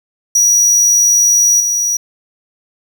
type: tone with level steps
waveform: square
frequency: 5800 Hz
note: F#8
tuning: 35 cents flat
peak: -8 / -13 dBFS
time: 0.35-1.97 s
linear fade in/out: 5 ms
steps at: 1.6 s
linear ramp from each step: 2 ms
effects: 8-bit